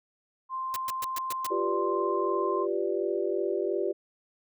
sine tone, 1046.5 Hz, C6, in tune, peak -30 dBFS, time 0.49-2.67 s, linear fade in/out 50 ms
white noise bursts, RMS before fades -35 dBFS, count 6, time 0.74-1.466 s, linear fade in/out 0 ms, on 21 ms, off 120 ms
sine chord, G dominant seventh, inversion third, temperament equal, 349.2 / 392 / 493.9 / 587.3 Hz, F4 / G4 / B4 / D5, 0 / 0 / 0 / 0 cents, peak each -31 / -29 / -35 / -34 dBFS, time 1.5-3.93 s, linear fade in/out 20 ms
effects none

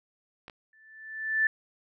clicks, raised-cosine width 0.3 ms, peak -28 dBFS, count 2, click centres 0.481 / 0.498 s
sine tone with exponential growth, 1760 Hz, A6, in tune, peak -19 dBFS, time 0.73-1.47 s, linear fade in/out 2 ms, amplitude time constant 160 ms
effects none

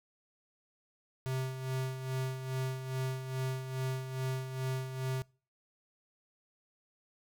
square tone with tremolo, 130.81 Hz, C3, in tune, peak -32 dBFS, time 1.26-5.22 s, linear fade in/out 0 ms, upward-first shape sine, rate 2.4 Hz, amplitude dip 60%, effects noise-tail reverb RT60 0.4 s tail -25 dB re dry

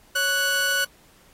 sawtooth tone pair together, 554.4 / 1480.1 Hz, C#5 / F#6, 0 / 0 cents, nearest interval octave + perfect fourth, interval 1700 cents, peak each -27 / -17 dBFS, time 0.15-0.85 s, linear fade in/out 10 ms, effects pink hiss -56 dBFS RMS until 1.33 s + AAC 48 kbps

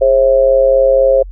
sine tone with amplitude modulation, 536 Hz, C5, 42 cents sharp, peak -3 dBFS, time 0.01-1.23 s, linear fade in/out 10 ms, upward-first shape sine, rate 124 Hz, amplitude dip 75%, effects added 45 Hz sine -26 dBFS peak until 1.31 s

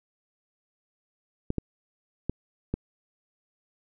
clicks, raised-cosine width 3 ms, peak -14 dBFS, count 4, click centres 1.504 / 1.583 / 2.296 / 2.74 s, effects none

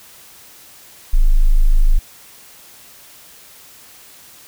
sine tone, 26.46 Hz, G#0, 33 cents sharp, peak -7 dBFS, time 1.13-1.99 s, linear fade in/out 10 ms, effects white hiss -43 dBFS RMS until 4.47 s

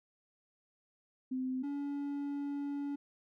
sine / triangle tone pair in turn, 258.1 / 284.4 Hz, C4 / C#4, -23 / +45 cents, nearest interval major second, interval 168 cents, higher second, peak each -33 / -33 dBFS, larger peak neither, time 1.31-1.63 / 1.63-2.96 s, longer second, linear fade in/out 10 ms, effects none

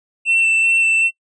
triangle tone with vibrato, 2683 Hz, E7, 30 cents sharp, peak -11 dBFS, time 0.25-1.11 s, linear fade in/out 50 ms, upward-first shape square, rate 2.6 Hz, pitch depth 9 cents each way, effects noise-tail reverb RT60 0.1 s tail -22 dB re dry + resampled to 22050 Hz

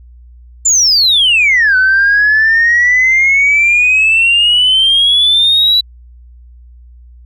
sine exponential two-way sweep, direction down then up, 7300 to 1500 to 3966 Hz, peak -5 dBFS, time 0.65-5.81 s, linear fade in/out 10 ms, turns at 1.76 s, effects tanh soft clip ceiling -3 dBFS + added 60 Hz sine -35 dBFS peak until 7.25 s

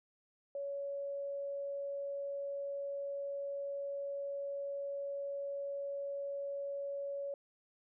sine tone, 561 Hz, C#5, 21 cents sharp, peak -37 dBFS, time 0.55-7.34 s, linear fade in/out 2 ms, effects none

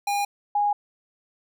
square / sine tone pair in turn, 812 / 823.3 Hz, G#5 / G#5, -39 / -15 cents, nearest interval unison, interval 24 cents, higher second, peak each -23 / -19 dBFS, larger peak second, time 0.07-0.25 / 0.55-0.73 s, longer neither, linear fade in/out 5 ms, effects none

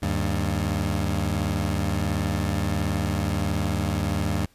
20% pulse tone pair together, 77.3 / 98.75 Hz, D#2 / G2, -11 / +13 cents, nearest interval major third, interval 424 cents, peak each -21 dBFS, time 0.02-4.46 s, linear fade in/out 10 ms, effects pink hiss -60 dBFS RMS until 4.54 s + resampled to 32000 Hz

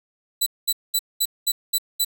15% pulse tone bursts, 3975 Hz, B7, 10 cents sharp, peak -11 dBFS, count 7, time 0.41-2.048 s, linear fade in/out 10 ms, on 54 ms, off 210 ms, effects none

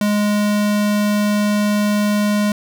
square tone, 207.7 Hz, G#3, in tune, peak -15 dBFS, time 0.01-2.52 s, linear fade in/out 2 ms, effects none

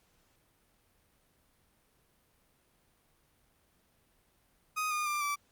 30% pulse tone with pitch steps, 1250 / 1219.3 / 1189.4 / 1160.2 Hz, D#6 / D#6 / D6 / D6, +8 / -35 / +22 / -21 cents, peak -28 dBFS, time 4.76-5.36 s, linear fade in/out 20 ms, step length 150 ms, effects pink hiss -70 dBFS RMS until 5.51 s + Opus 48 kbps

